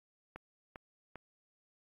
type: click train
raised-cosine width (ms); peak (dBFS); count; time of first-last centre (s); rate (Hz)
0.5; -30; 3; 0.36-1.157; 2.51
effects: AAC 32 kbps